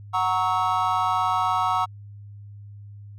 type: chord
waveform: triangle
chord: F# dominant seventh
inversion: none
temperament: equal with one note detuned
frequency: 740 / 932.3 / 1108.7 / 1295.9 Hz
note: F#5 / A#5 / C#6 / E6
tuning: 0 / 0 / 0 / -30 cents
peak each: -24 dBFS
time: 0.13-1.86 s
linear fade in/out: 20 ms
effects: added 102 Hz sine -39 dBFS peak until 3.18 s